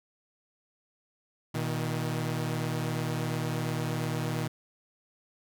sawtooth tone pair together, 120.2 / 157.4 Hz, B2 / D#3, -46 / +20 cents, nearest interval perfect fourth, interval 466 cents, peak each -28 dBFS, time 1.54-4.48 s, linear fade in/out 10 ms, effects none

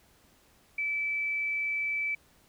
sine tone, 2312 Hz, D7, 28 cents flat, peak -28 dBFS, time 0.78-2.15 s, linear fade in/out 5 ms, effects pink hiss -63 dBFS RMS until 2.48 s

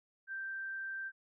sine tone, 1568 Hz, G6, in tune, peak -38 dBFS, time 0.27-1.12 s, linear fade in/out 50 ms, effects none

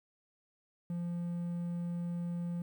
triangle tone, 172.9 Hz, F3, 17 cents flat, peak -32 dBFS, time 0.9-2.62 s, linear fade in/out 2 ms, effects 11-bit

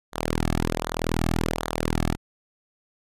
sawtooth tone with flanger, 40.65 Hz, E1, 23 cents flat, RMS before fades -26 dBFS, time 0.12-2.17 s, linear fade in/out 50 ms, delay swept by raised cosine 0.37 to 2.07 ms, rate 1.3 Hz, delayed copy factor -0.9, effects resampled to 32000 Hz

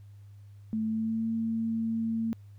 sine tone with pitch glide, 219.4 to 225.8 Hz, A3 to A3, -5 to +45 cents, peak -27 dBFS, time 0.73-2.33 s, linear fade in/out 0 ms, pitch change +50 cents, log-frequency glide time 0.84-1.27 s, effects added 101 Hz sine -47 dBFS peak until 2.58 s + pink hiss -71 dBFS RMS until 2.58 s

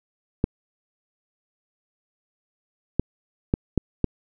clicks, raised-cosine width 3 ms, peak -6 dBFS, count 5, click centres 0.441 / 2.996 / 3.539 / 3.777 / 4.043 s, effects none

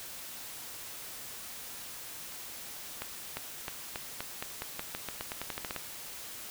accelerating click train, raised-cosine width 0.3 ms, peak -19 dBFS, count 18, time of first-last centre 3.02-5.763 s, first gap 350 ms, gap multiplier 0.89, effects white hiss -44 dBFS RMS until 6.5 s

